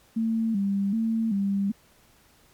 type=tone with vibrato; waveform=sine; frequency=211.2 Hz; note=G#3; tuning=29 cents sharp; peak=-22 dBFS; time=0.16-1.72 s; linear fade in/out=10 ms; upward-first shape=square; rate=1.3 Hz; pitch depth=110 cents each way; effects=pink hiss -59 dBFS RMS until 2.53 s + MP3 96 kbps